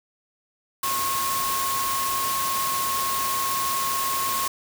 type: tone in noise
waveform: sine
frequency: 1085 Hz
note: C#6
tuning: 37 cents flat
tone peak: -25 dBFS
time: 0.83-4.48 s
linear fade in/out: 5 ms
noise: white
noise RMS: -28 dBFS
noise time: 0.83-4.48 s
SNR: 0 dB
effects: none